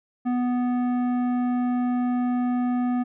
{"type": "tone with tanh clipping", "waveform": "triangle", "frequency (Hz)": 246.9, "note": "B3", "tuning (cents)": 0, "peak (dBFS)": -23, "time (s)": [0.25, 3.04], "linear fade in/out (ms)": 20, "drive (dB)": 16, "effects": []}